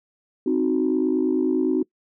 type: chord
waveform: sine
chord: C diminished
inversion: none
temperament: equal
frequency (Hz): 261.6 / 311.1 / 370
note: C4 / Eb4 / Gb4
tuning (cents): 0 / 0 / 0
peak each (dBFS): -22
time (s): 0.46-1.83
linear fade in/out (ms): 5
effects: noise-tail reverb RT60 0.1 s tail -23 dB re dry + tanh soft clip ceiling -11 dBFS